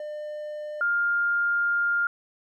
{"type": "tone pair in turn", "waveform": ["triangle", "sine"], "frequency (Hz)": [601, 1404.9], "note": ["D5", "F6"], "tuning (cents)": [40, 10], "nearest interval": "octave + minor third", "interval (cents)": 1470, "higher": "second", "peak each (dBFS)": [-30, -21], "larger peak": "second", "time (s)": [[0, 0.81], [0.81, 2.07]], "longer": "second", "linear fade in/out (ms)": 2, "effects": []}